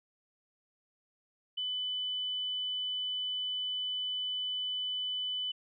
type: tone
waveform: sine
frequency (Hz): 3000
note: F#7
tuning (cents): +23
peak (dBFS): -32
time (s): 1.57-5.52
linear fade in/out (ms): 10
effects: none